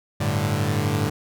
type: chord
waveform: sawtooth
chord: G suspended second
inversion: none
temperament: equal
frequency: 98 / 110 / 146.83 Hz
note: G2 / A2 / D3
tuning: 0 / 0 / 0 cents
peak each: -21 dBFS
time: 0.2-1.1 s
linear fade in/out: 10 ms
effects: none